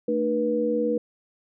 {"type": "tone cluster", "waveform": "sine", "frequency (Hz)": [223.1, 302, 483.2], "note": ["A3", "D4", "B4"], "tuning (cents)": [24, 48, -38], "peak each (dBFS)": [-28, -28, -23], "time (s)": [0.08, 0.98], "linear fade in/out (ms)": 5, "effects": []}